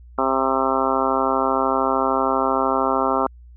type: harmonic tone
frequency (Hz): 133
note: C3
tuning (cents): +29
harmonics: 2 / 3 / 4 / 5 / 6 / 7 / 8 / 9 / 10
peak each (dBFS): -26 / -26 / -26 / -26 / -26 / -26 / -26 / -26 / -26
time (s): 0.18-3.27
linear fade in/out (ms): 5
effects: added 60 Hz sine -41 dBFS peak until 3.56 s